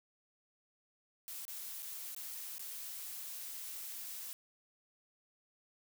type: noise with dropouts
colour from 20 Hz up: blue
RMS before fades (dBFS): -45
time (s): 1.28-4.33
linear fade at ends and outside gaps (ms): 0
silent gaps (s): 1.452-1.48 / 1.822-1.828 / 2.148-2.164 / 2.582-2.594
effects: none